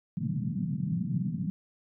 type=band-pass noise; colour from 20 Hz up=white; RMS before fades=-31 dBFS; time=0.17-1.5 s; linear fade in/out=0 ms; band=120 to 210 Hz; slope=48 dB/octave; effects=none